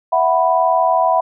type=chord; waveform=sine; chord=E suspended second; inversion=none; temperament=equal; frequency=659.3 / 740 / 987.8 Hz; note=E5 / F#5 / B5; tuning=0 / 0 / 0 cents; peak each=-16 dBFS; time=0.12-1.21 s; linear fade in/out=10 ms; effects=none